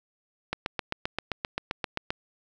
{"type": "click train", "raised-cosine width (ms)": 0.3, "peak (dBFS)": -12, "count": 13, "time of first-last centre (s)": [0.53, 2.105], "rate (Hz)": 7.62, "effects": []}